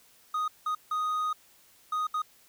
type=tone bursts at uneven times; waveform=triangle; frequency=1244.5 Hz; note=D#6; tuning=in tune; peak=-25 dBFS; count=5; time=0.34-0.48 / 0.66-0.75 / 0.91-1.33 / 1.92-2.07 / 2.14-2.22 s; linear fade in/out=5 ms; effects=white hiss -60 dBFS RMS until 2.48 s